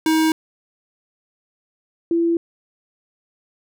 square / sine tone pair in turn, 317.6 / 336.5 Hz, D#4 / E4, +36 / +36 cents, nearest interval minor second, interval 100 cents, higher second, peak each -15 / -15 dBFS, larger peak neither, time 0.06-0.32 / 2.11-2.37 s, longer neither, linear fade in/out 2 ms, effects none

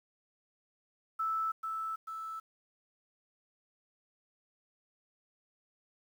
sine tone with echo, 1315 Hz, E6, 5 cents flat, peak -30 dBFS, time 1.19-1.52 s, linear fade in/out 10 ms, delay 440 ms, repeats 2, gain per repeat -4 dB, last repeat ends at 2.4 s, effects 10-bit

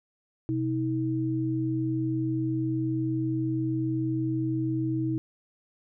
sine tone pair together, 126.8 / 319.5 Hz, B2 / D#4, +46 / +46 cents, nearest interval octave + major third, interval 1600 cents, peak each -29 / -27 dBFS, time 0.49-5.18 s, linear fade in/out 0 ms, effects none

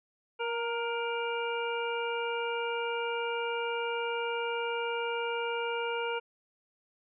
harmonic tone with a mistuned harmonic, 470 Hz, A#4, 14 cents sharp, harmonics 1 / 2 / 3 / 5 / 6, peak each -33 / -36 / -38 / -40 / -41 dBFS, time 0.39-6.2 s, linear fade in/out 20 ms, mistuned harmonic 2, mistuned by -25 cents, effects none

